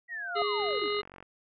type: linear sweep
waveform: sine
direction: down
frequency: 1950 to 227 Hz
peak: -34 dBFS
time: 0.08-0.89 s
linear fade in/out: 50 ms
type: tone with exponential growth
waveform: sine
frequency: 698.5 Hz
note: F5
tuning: in tune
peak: -26 dBFS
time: 0.09-0.42 s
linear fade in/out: 0 ms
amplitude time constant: 71 ms
type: harmonic tone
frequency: 413.5 Hz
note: G#4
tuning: 8 cents flat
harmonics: 1 / 3 / 5 / 7 / 9 / 10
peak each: -30 / -35 / -37 / -38 / -40 / -40 dBFS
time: 0.35-1.02 s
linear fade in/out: 20 ms
type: click train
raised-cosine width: 0.5 ms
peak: -32 dBFS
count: 30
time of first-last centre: 0.6-1.226 s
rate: 46.3 Hz
effects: none